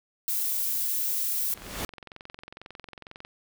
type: noise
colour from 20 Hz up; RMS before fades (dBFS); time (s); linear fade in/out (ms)
violet; -28; 0.28-1.54; 0
type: noise with exponential growth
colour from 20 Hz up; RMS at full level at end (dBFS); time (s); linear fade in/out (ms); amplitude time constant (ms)
pink; -30; 1.25-1.85; 2; 130
type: click train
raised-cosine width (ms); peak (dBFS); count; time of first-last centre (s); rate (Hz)
0.3; -26; 39; 1.53-3.249; 22.1
effects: none